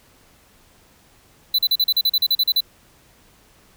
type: tone bursts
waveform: square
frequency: 4000 Hz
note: B7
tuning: 21 cents sharp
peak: -15 dBFS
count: 13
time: 1.54-2.606 s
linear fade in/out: 5 ms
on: 46 ms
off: 39 ms
effects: pink hiss -54 dBFS RMS until 3.76 s